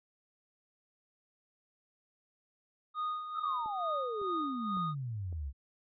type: tone with tremolo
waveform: triangle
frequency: 1236 Hz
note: D#6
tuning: 12 cents flat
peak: -30 dBFS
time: 2.94-4.95 s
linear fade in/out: 50 ms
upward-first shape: sine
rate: 2.3 Hz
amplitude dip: 60%
type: exponential sweep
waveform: sine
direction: down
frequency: 1373 to 64 Hz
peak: -35 dBFS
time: 3.34-5.53 s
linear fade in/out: 50 ms
type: click train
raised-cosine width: 2 ms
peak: -39 dBFS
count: 4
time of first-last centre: 3.66-5.327 s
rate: 1.8 Hz
effects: resampled to 11025 Hz